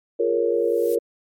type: chord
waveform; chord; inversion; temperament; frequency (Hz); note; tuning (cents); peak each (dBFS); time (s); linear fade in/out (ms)
sine; Bb minor seventh; second; equal; 349.2 / 415.3 / 466.2 / 554.4; F4 / Ab4 / Bb4 / Db5; 0 / 0 / 0 / 0; -25 / -26 / -20 / -26; 0.19-0.99; 10
type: noise with exponential growth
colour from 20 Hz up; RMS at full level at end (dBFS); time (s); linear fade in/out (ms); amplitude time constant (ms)
violet; -33; 0.44-0.95; 2; 110
effects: MP3 64 kbps